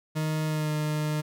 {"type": "tone with pitch glide", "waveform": "40% pulse", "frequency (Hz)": [155.56, 152.09], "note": ["D#3", "D#3"], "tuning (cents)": [0, -39], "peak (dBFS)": -25, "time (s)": [0.15, 1.22], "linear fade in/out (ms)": 20, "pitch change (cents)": -39, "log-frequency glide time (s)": [0.46, 0.72], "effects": []}